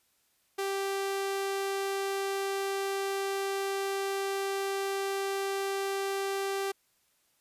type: tone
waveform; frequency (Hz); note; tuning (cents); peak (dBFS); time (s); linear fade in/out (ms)
sawtooth; 392; G4; 0; -26; 0.58-6.72; 10
effects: white hiss -71 dBFS RMS until 7.4 s + resampled to 32000 Hz